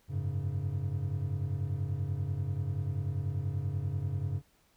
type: chord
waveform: triangle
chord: F# suspended second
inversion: none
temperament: equal with one note detuned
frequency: 92.5 / 102.81 / 138.59 Hz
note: F#2 / G#2 / C#3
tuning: 0 / -17 / 0 cents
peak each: -33 dBFS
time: 0.08-4.42 s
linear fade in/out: 50 ms
effects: pink hiss -68 dBFS RMS until 4.76 s